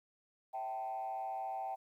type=tone with frequency modulation; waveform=sine; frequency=774 Hz; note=G5; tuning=22 cents flat; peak=-36 dBFS; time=0.53-1.76 s; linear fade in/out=20 ms; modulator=114 Hz; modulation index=0.78; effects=tanh soft clip ceiling -33 dBFS + 12-bit